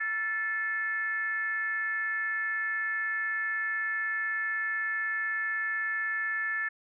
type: tone with frequency modulation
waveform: sine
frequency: 1750 Hz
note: A6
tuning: 10 cents flat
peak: -28 dBFS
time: 0-6.69 s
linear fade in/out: 10 ms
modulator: 408 Hz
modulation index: 0.61
effects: none